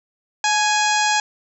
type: harmonic tone with a mistuned harmonic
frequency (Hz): 830.6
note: G#5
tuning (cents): 0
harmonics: 1 / 2 / 3 / 4 / 5 / 6 / 7 / 8 / 9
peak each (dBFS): -19 / -22 / -25 / -27 / -29 / -29 / -31 / -27 / -30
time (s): 0.44-1.2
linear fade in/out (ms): 2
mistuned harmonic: 1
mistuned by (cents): +41
effects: none